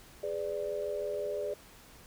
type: chord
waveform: sine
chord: G# diminished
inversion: none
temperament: equal with one note detuned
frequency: 415.3 / 501.1 / 587.3 Hz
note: G#4 / B4 / D5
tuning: 0 / +25 / 0 cents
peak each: -36 / -40 / -35 dBFS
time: 0.23-1.54 s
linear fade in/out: 5 ms
effects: pink hiss -55 dBFS RMS until 2.06 s